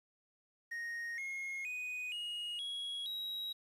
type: tone with pitch steps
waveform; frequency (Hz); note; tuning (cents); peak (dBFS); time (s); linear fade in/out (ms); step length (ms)
triangle; 1864.7 / 2154 / 2489 / 2876 / 3323 / 3839; A#6 / C7 / D#7 / F#7 / G#7 / B7; 0 / +50 / 0 / -50 / 0 / -50; -37; 0.71-3.53; 10; 470
effects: resampled to 32000 Hz + 11-bit